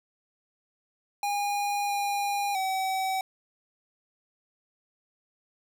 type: tone with pitch steps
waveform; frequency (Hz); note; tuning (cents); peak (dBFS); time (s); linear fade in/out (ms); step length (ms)
square; 815 / 810 / 762; G#5 / G#5 / G5; -33 / -43 / -49; -27; 1.23-3.21; 2; 660
effects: none